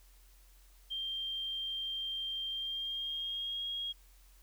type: tone with pitch glide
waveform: sine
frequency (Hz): 3173 to 3275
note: G7 to G#7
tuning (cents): +20 to -25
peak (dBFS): -35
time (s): 0.9-3.93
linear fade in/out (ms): 20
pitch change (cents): +55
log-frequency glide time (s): 2.5-3.65
effects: added 44 Hz sine -58 dBFS peak until 4.42 s + white hiss -66 dBFS RMS until 4.42 s